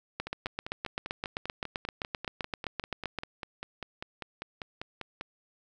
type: two click trains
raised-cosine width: 0.3 ms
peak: -16 / -21 dBFS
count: 24 / 26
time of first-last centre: 0.2-3.187 / 0.27-5.211 s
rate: 7.7 / 5.06 Hz
effects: none